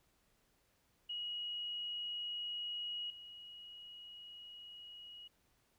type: tone with level steps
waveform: sine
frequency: 2900 Hz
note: F#7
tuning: 35 cents flat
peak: -39 / -50 dBFS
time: 1.09-5.28 s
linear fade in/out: 10 ms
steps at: 3.1 s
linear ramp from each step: 2 ms
effects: pink hiss -75 dBFS RMS until 5.78 s